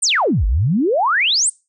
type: exponential two-way sweep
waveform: sine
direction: down then up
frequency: 9397 to 46.25 to 9397 Hz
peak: -13 dBFS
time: 0.02-1.5 s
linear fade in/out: 10 ms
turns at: 0.46 s
effects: noise-tail reverb RT60 0.3 s tail -25 dB re dry